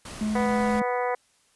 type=noise; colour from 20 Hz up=pink; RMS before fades=-39 dBFS; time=0.05-0.8 s; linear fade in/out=5 ms
type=tone; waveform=triangle; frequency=213.9 Hz; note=A3; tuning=49 cents flat; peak=-22 dBFS; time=0.21-0.82 s; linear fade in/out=2 ms
type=harmonic tone; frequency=246.9 Hz; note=B3; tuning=in tune; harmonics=2 / 3 / 4 / 5 / 6 / 7 / 8 / 9; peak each=-27 / -29 / -31 / -37 / -40 / -40 / -36 / -43 dBFS; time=0.35-1.15 s; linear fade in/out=5 ms
effects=white hiss -64 dBFS RMS until 1.55 s + resampled to 24000 Hz